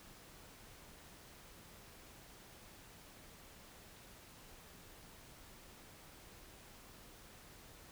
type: silence
effects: pink hiss -58 dBFS RMS until 7.91 s